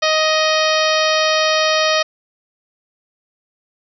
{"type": "harmonic tone", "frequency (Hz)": 625, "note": "D#5", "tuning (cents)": 8, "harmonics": [1, 2, 3, 4, 5, 6, 7, 8, 9], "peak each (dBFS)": [-17, -20, -22, -23, -24, -25, -25, -26, -27], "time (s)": [0.02, 2.03], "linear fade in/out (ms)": 10, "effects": []}